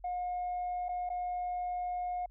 sine tone with dropouts, 718 Hz, F5, 48 cents sharp, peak -31 dBFS, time 0.04-2.26 s, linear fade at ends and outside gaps 5 ms, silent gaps 0.885-0.89 / 1.092-1.1 s, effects tanh soft clip ceiling -30 dBFS + added 44 Hz sine -53 dBFS peak until 2.3 s

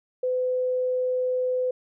sine tone, 506 Hz, B4, 42 cents sharp, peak -22 dBFS, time 0.23-1.71 s, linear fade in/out 5 ms, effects none

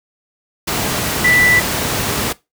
sine tone in noise, 1975.5 Hz, B6, in tune, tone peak -10 dBFS, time 1.24-1.6 s, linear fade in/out 10 ms, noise pink, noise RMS -18 dBFS, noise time 0.67-2.33 s, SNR +5 dB, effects noise-tail reverb RT60 0.2 s tail -19 dB re dry + high-pass 80 Hz 12 dB/octave

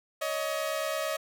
sawtooth tone pair together, 562 / 630.8 Hz, C#5 / D#5, +24 / +24 cents, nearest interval major second, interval 200 cents, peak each -30 / -27 dBFS, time 0.21-1.17 s, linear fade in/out 10 ms, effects none

